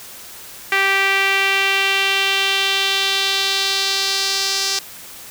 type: tone with band-pass filter sweep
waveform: sawtooth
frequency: 390.6 Hz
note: G4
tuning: 6 cents flat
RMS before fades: -18 dBFS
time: 0.72-4.79 s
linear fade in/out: 2 ms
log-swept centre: 2100 to 5200 Hz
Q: 2.4
effects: white hiss -37 dBFS RMS until 5.3 s